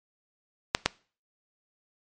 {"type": "clicks", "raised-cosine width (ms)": 0.2, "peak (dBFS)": -3, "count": 2, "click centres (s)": [0.749, 0.86], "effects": ["noise-tail reverb RT60 0.4 s tail -22 dB re dry", "MP3 48 kbps"]}